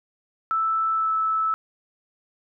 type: tone with pitch glide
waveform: sine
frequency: 1318.5 to 1308.6 Hz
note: E6 to E6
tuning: 0 to -13 cents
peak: -20 dBFS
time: 0.51-1.54 s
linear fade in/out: 0 ms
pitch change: -13 cents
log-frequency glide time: 0.93-1.12 s
effects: none